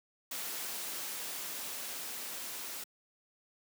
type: noise with level ramp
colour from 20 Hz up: white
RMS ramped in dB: -39 to -42 dBFS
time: 0.31-2.84 s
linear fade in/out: 5 ms
effects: high-pass 200 Hz 12 dB/octave